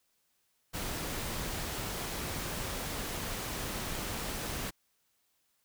pink noise, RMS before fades -37 dBFS, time 0.73-4.71 s, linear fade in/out 20 ms, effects white hiss -75 dBFS RMS until 5.64 s

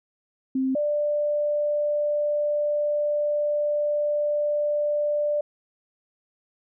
sine tone pair in turn, 263.2 / 590.9 Hz, C4 / D5, +10 / +10 cents, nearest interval octave + major second, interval 1400 cents, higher second, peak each -21 dBFS, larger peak neither, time 0.55-0.75 / 0.75-5.41 s, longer second, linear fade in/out 5 ms, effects none

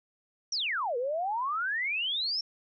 sine exponential two-way sweep, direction down then up, 5920 to 466.2 to 5530 Hz, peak -28 dBFS, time 0.52-2.41 s, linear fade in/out 5 ms, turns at 0.97 s, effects none

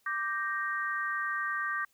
sine chord, G minor, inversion second, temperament equal, 1174.7 / 1568 / 1864.7 Hz, D6 / G6 / Bb6, 0 / 0 / 0 cents, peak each -34 / -34 / -35 dBFS, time 0.06-1.85 s, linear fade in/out 5 ms, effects white hiss -70 dBFS RMS until 1.93 s

